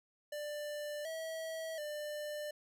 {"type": "tone with pitch steps", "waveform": "square", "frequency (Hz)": [592, 646, 596], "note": ["D5", "E5", "D5"], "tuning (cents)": [14, -35, 25], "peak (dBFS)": -40, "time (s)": [0.32, 2.51], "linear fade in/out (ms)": 5, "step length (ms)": 730, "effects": []}